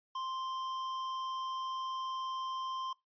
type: tone with tanh clipping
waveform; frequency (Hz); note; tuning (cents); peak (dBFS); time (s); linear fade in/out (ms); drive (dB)
sine; 1046.5; C6; 0; -38; 0.15-2.93; 5; 17
effects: noise-tail reverb RT60 0.2 s tail -22 dB re dry + resampled to 11025 Hz

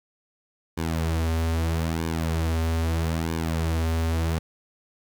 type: tone with flanger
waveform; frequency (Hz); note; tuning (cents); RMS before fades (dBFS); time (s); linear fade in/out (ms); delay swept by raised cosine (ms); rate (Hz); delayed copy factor
sawtooth; 81.6; E2; -17; -25; 0.77-4.39; 10; 1.5 to 6.4; 0.78; -0.7
effects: 10-bit

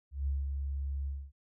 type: tone with ADSR envelope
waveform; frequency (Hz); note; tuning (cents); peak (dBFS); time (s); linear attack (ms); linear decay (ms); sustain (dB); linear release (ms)
sine; 69.3; C#2; 0; -28; 0.11-1.32; 160; 190; -4; 250
effects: none

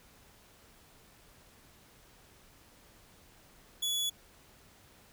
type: tone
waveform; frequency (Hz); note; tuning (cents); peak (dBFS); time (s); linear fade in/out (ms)
sawtooth; 3400; G#7; +40; -27; 3.82-4.1; 10
effects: pink hiss -60 dBFS RMS until 5.12 s

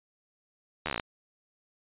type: slowing click train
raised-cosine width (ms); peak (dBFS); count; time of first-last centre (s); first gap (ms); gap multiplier
0.3; -14; 10; 0.86-0.998; 12; 1.06
effects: resampled to 8000 Hz

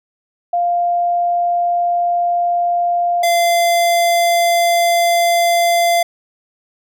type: tone pair in turn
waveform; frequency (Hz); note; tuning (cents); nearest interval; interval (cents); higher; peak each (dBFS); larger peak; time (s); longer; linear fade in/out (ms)
sine / square; 698.5 / 688.1; F5 / F5; 0 / -26; unison; 26; first; -13 / -12; second; 0.53-3.23 / 3.23-6.03; second; 5
effects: none

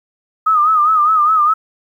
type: tone with vibrato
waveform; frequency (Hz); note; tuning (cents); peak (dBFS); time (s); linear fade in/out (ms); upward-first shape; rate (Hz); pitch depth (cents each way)
sine; 1244.5; D#6; 0; -9; 0.46-1.54; 10; sine; 4.9; 84
effects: 8-bit

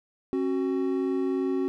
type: tone pair together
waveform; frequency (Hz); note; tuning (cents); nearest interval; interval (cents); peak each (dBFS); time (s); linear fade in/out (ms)
triangle; 270 / 372.8; C#4 / F#4; -45 / +13; tritone; 558; -25; 0.33-1.68; 0
effects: none

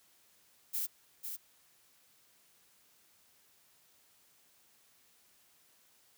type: noise with echo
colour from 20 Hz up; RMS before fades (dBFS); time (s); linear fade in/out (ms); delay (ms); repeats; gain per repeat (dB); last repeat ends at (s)
violet; -35; 0.73-0.87; 20; 500; 1; -6; 1.37
effects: white hiss -67 dBFS RMS until 6.17 s + high-pass 60 Hz 12 dB/octave

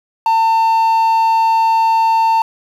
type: tone with quantisation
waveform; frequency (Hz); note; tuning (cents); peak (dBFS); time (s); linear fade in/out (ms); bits
triangle; 900; A5; +39; -8; 0.26-2.42; 2; 6
effects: none

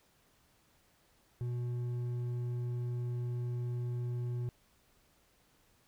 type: tone with hard clipping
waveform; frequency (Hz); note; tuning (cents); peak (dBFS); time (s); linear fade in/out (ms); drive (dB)
sine; 121.6; B2; -26; -35; 1.41-4.49; 0; 5
effects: pink hiss -69 dBFS RMS until 5.87 s

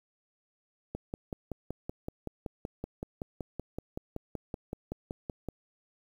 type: click train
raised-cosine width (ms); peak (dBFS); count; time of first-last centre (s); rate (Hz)
2; -22; 25; 0.95-5.487; 5.29
effects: 9-bit

